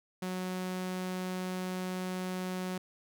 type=tone; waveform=sawtooth; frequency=184.1 Hz; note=F#3; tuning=8 cents flat; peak=-30 dBFS; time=0.22-2.78 s; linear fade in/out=5 ms; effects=none